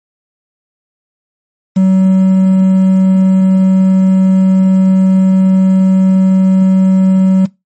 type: tone with quantisation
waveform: triangle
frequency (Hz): 189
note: F#3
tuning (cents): +37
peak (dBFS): -3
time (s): 1.76-7.46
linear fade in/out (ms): 10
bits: 5
effects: noise-tail reverb RT60 0.2 s tail -21 dB re dry + MP3 32 kbps